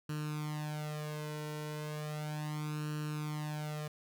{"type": "tone with flanger", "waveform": "sawtooth", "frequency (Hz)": 151.4, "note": "D#3", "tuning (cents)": -47, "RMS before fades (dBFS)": -39, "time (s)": [0.09, 3.88], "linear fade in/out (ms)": 5, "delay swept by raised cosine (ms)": [0.7, 2.1], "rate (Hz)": 0.35, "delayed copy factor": 0.8, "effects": []}